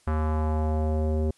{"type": "tone with low-pass filter sweep", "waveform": "square", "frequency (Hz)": 77.78, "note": "D#2", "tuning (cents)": 0, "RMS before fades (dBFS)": -25, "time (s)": [0.07, 1.31], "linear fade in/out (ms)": 5, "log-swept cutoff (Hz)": [1300, 450], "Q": 2.1, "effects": ["white hiss -62 dBFS RMS until 1.37 s", "resampled to 24000 Hz"]}